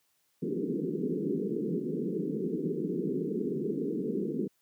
white band-pass noise, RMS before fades -32 dBFS, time 0.42-4.48 s, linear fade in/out 10 ms, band 150 to 450 Hz, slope 96 dB/octave, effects white hiss -73 dBFS RMS until 4.61 s + high-pass 80 Hz 12 dB/octave

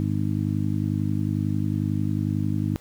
harmonic tone, 51.1 Hz, G#1, 27 cents flat, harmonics 2 / 3 / 4 / 5 / 6, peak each -26 / -28 / -29 / -30 / -31 dBFS, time 0-2.76 s, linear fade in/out 0 ms, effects pink hiss -53 dBFS RMS until 2.8 s

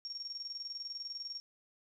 sine tone with tremolo, 5540 Hz, F8, 15 cents flat, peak -38 dBFS, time 0.05-1.4 s, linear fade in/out 0 ms, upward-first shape square, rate 20 Hz, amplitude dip 60%, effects none

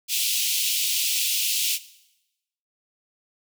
pink high-pass noise, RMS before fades -24 dBFS, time 0.08-1.79 s, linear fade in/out 50 ms, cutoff 2600 Hz, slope 48 dB/octave, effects noise-tail reverb RT60 0.9 s tail -17 dB re dry

